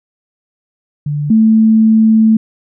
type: tone pair in turn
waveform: sine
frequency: 146.83 / 220.6 Hz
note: D3 / A3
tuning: 0 / +5 cents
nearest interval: perfect fifth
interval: 705 cents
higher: second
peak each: -14 / -5 dBFS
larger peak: second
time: 1.06-1.3 / 1.3-2.37 s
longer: second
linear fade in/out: 5 ms
effects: none